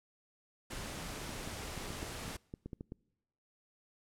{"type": "noise", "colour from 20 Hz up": "pink", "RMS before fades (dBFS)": -43, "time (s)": [0.7, 2.37], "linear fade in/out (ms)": 10}
{"type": "clicks", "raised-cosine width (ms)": 3, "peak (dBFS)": -30, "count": 11, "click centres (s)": [1.293, 1.475, 1.777, 1.905, 2.029, 2.28, 2.539, 2.66, 2.732, 2.809, 2.921]}
{"effects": ["noise-tail reverb RT60 1.0 s tail -26 dB re dry", "low-pass 11000 Hz 12 dB/octave"]}